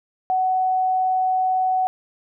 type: tone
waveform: sine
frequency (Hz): 747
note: F#5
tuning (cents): +16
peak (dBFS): -17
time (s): 0.3-1.87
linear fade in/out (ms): 0
effects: none